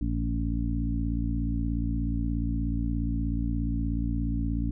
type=harmonic tone with a mistuned harmonic; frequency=56.8 Hz; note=A#1; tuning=44 cents flat; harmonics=1 / 2 / 3 / 4 / 5; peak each=-28 / -33 / -36 / -34 / -33 dBFS; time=0.01-4.71 s; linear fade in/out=5 ms; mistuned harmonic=1; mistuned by=-54 cents; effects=none